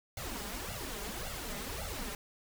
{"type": "noise with flanger", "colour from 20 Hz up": "pink", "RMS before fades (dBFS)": -40, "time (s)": [0.17, 2.15], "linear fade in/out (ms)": 2, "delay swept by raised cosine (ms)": [1.4, 5], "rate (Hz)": 1.8, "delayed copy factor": 0.95, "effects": []}